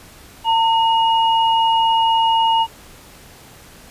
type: tone pair together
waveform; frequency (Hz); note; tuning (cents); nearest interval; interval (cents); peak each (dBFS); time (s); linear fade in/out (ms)
sine; 906 / 2883; A#5 / F#7; -50 / -46; octave + minor sixth; 2004; -13 / -21; 0.44-2.67; 50
effects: pink hiss -43 dBFS RMS until 3.9 s + resampled to 32000 Hz